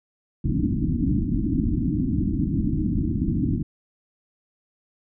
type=low-pass noise; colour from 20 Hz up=white; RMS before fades=-23 dBFS; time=0.44-3.63 s; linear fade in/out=10 ms; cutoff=320 Hz; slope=96 dB/octave; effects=none